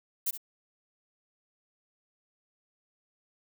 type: noise with echo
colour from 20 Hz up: violet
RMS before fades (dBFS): -29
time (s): 0.26-0.31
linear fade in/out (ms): 10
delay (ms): 67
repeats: 1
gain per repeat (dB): -11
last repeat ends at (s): 0.377
effects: none